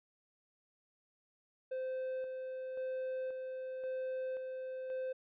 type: tone with tremolo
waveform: triangle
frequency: 518 Hz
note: C5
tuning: 17 cents flat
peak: -34 dBFS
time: 1.71-5.13 s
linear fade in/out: 10 ms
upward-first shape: square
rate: 0.94 Hz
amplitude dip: 35%
effects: resampled to 8000 Hz